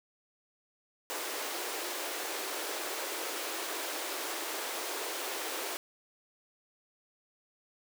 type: high-pass noise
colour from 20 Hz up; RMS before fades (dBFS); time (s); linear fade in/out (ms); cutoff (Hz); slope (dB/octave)
pink; -37; 1.1-5.77; 0; 320; 48
effects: none